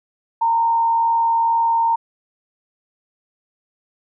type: tone with frequency modulation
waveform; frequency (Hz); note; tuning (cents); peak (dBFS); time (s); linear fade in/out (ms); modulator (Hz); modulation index
sine; 920; A#5; -23; -14; 0.41-1.96; 10; 77.8; 0.26
effects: none